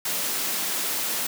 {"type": "high-pass noise", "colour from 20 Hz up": "white", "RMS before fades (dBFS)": -27, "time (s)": [0.05, 1.27], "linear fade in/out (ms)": 5, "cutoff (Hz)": 150, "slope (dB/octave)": 24, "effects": []}